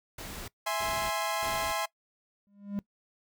pink noise bursts, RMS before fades -41 dBFS, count 3, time 0.18-1.72 s, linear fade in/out 5 ms, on 300 ms, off 320 ms
sawtooth chord, E augmented, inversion none, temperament equal, 659.3 / 830.6 / 1046.5 Hz, E5 / G#5 / B#5, 0 / 0 / 0 cents, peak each -30 / -30 / -30 dBFS, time 0.66-1.86 s, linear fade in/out 10 ms
triangle tone with exponential growth, 201.9 Hz, G#3, 49 cents flat, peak -25 dBFS, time 2.47-2.79 s, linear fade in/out 0 ms, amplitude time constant 68 ms
effects noise-tail reverb RT60 0.1 s tail -21 dB re dry

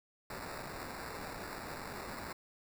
white noise with sample-and-hold, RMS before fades -44 dBFS, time 0.3-2.33 s, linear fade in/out 5 ms, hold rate 3150 Hz, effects none

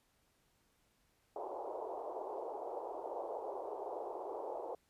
pink band-pass noise, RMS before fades -43 dBFS, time 1.36-4.75 s, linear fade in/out 2 ms, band 380 to 940 Hz, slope 48 dB/octave, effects pink hiss -75 dBFS RMS until 4.89 s + resampled to 32000 Hz

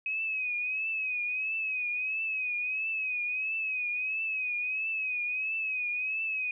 sine tone with vibrato, 2536 Hz, D#7, 32 cents sharp, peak -29 dBFS, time 0.06-6.51 s, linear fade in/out 2 ms, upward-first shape triangle, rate 1.5 Hz, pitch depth 83 cents each way, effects none

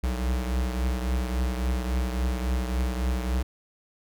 square beating tone pair, 61.74 / 65.34 Hz, B1 / C2, 0 / -2 cents, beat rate 3.6 Hz, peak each -26 / -33 dBFS, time 0.03-3.43 s, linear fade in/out 10 ms, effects none

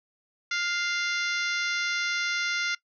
harmonic tone with a mistuned harmonic, 696 Hz, F5, 6 cents flat, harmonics 2 / 3 / 4 / 5 / 6 / 7 / 8 / 9, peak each -30 / -30 / -37 / -37 / -38 / -39 / -39 / -42 dBFS, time 0.51-2.75 s, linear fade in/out 5 ms, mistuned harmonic 2, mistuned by +20 cents, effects noise-tail reverb RT60 0.1 s tail -21 dB re dry

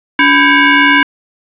sine tone with frequency modulation, 284.6 Hz, C#4, 46 cents sharp, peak -5 dBFS, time 0.19-1.03 s, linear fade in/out 2 ms, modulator 641 Hz, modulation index 3.7, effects resampled to 8000 Hz + 7-bit

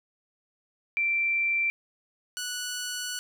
sine / 10% pulse tone pair in turn, 2349 / 1476.1 Hz, D7 / F#6, 0 / -5 cents, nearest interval minor sixth, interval 805 cents, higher first, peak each -23 dBFS, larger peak neither, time 0.97-1.7 / 2.37-3.19 s, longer second, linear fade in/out 0 ms, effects none

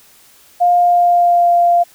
sine tone with pitch glide, 706 to 694.7 Hz, F5 to F5, +19 to -9 cents, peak -8 dBFS, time 0.6-1.84 s, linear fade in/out 20 ms, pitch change -28 cents, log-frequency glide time 0.74-1.53 s, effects white hiss -47 dBFS RMS until 1.94 s

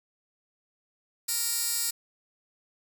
15% pulse tone with high-pass filter, 466.2 Hz, A#4, in tune, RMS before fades -29 dBFS, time 1.28-1.91 s, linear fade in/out 10 ms, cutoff 6900 Hz, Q 0.8, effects none

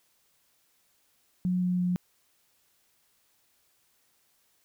sine tone with pitch steps, 181.2 / 180.05 / 178.91 Hz, F#3 / F#3 / F3, -36 / -47 / +42 cents, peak -24 dBFS, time 1.45-1.96 s, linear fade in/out 0 ms, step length 170 ms, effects white hiss -69 dBFS RMS until 4.64 s

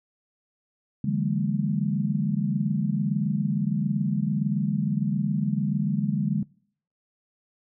sine tone cluster, 145.6 / 163.4 / 183.2 / 204.8 / 231.7 Hz, D3 / E3 / F#3 / G#3 / A#3, -15 / -15 / -17 / -24 / -10 cents, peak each -27 / -31 / -31 / -26 / -34 dBFS, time 1.04-6.43 s, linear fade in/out 5 ms, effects noise-tail reverb RT60 0.6 s tail -25 dB re dry

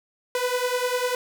sawtooth beating tone pair, 492.4 / 502.4 Hz, B4 / B4, -5 / +30 cents, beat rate 10 Hz, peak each -22 / -22 dBFS, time 0.35-1.15 s, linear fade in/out 2 ms, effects none

